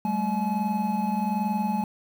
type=tone cluster; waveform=triangle; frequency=194.9 / 216.1 / 850 Hz; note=G3 / A3 / G#5; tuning=-10 / -31 / +40 cents; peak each=-26 dBFS; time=0.05-1.84 s; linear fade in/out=2 ms; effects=8-bit